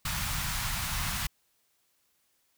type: band-stop noise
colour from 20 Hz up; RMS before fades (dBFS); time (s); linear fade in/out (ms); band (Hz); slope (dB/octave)
pink; -32; 0.05-1.27; 5; 180 to 890; 24
effects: white hiss -72 dBFS RMS until 2.57 s

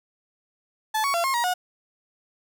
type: tone with pitch steps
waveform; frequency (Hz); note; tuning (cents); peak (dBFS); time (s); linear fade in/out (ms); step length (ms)
35% pulse; 868 / 1116 / 683 / 1073 / 950 / 726; A5 / C#6 / F5 / C6 / A#5 / F#5; -24 / +11 / -39 / +43 / +33 / -33; -20; 0.94-1.54; 10; 100
effects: none

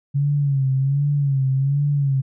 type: tone with vibrato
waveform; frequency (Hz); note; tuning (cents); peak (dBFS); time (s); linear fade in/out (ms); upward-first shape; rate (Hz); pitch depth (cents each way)
sine; 138.7; C#3; +1; -16; 0.14-2.22; 20; sine; 1.3; 77
effects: none

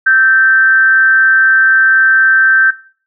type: tone with amplitude modulation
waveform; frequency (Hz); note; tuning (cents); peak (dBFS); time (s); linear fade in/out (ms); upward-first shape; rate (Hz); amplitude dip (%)
sine; 1559; G6; -10; -3; 0.06-2.71; 10; sine; 241; 50
effects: noise-tail reverb RT60 0.4 s tail -17 dB re dry

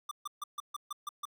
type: tone bursts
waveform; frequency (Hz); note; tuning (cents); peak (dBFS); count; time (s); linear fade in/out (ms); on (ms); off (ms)
square; 1184; D6; +14; -36; 8; 0.09-1.254; 5; 23; 140
effects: none

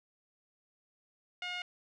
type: tone with low-pass filter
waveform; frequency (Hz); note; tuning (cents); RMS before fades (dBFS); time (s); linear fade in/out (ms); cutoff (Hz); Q
5% pulse; 717; F5; +45; -39; 1.42-1.62; 2; 2600; 2.4
effects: none

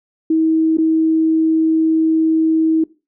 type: tone with dropouts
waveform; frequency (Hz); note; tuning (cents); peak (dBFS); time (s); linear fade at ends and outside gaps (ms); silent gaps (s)
sine; 320.2; D#4; +50; -11; 0.3-2.84; 5; 0.772-0.783
effects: noise-tail reverb RT60 0.3 s tail -20 dB re dry

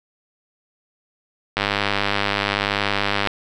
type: click train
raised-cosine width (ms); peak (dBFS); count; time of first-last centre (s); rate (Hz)
0.3; -3; 173; 1.57-3.273; 101
effects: none

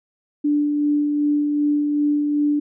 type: tone with tremolo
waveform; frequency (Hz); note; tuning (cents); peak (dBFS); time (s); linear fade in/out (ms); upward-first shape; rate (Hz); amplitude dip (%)
sine; 293.7; D4; 0; -15; 0.44-2.6; 10; sine; 2.6; 30
effects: none

